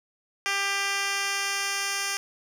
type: tone with band-pass filter sweep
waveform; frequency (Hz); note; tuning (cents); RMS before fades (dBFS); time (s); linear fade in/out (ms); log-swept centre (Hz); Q
10% pulse; 396.9; G4; +22; -28; 0.46-2.17; 0; 3500 to 5800; 0.78
effects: none